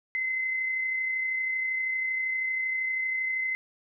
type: tone with amplitude modulation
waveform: sine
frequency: 2054 Hz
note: C7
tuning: 33 cents flat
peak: -25 dBFS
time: 0.15-3.55 s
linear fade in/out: 0 ms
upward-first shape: sine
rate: 32.7 Hz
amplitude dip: 30%
effects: none